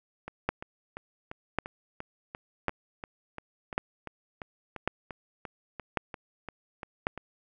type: two click trains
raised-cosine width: 0.5 ms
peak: -11 / -23 dBFS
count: 7 / 21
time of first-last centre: 0.49-7.069 / 0.28-7.177 s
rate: 0.912 / 2.9 Hz
effects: none